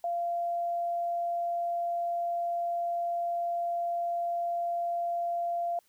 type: tone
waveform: sine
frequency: 690 Hz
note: F5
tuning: 21 cents flat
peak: -28 dBFS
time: 0.04-5.79 s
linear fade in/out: 2 ms
effects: white hiss -68 dBFS RMS until 5.88 s